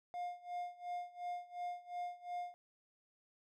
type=tone with tremolo; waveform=triangle; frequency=709 Hz; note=F5; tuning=26 cents sharp; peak=-36 dBFS; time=0.14-2.54 s; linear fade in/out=0 ms; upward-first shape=sine; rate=2.8 Hz; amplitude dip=90%; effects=none